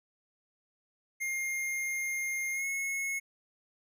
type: tone with pitch glide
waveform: square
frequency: 2123 to 2180 Hz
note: C7 to C#7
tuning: +25 to -29 cents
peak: -32 dBFS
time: 1.2-3.2 s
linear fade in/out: 20 ms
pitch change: +46 cents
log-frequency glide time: 2.52-2.66 s
effects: none